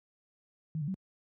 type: tone with pitch steps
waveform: sine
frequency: 157.6 / 144.1 / 190.2 Hz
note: D#3 / D3 / F#3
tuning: +23 / -33 / +48 cents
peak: -31 dBFS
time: 0.75-0.942 s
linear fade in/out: 0 ms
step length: 64 ms
effects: high-pass 80 Hz 12 dB/octave